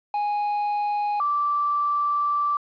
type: tone pair in turn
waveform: triangle / sine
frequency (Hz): 828 / 1167.8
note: G#5 / D6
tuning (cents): -5 / -10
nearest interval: tritone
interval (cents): 595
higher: second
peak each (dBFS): -20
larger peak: neither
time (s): 0.14-1.2 / 1.2-2.57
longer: second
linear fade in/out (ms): 2
effects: resampled to 11025 Hz + 9-bit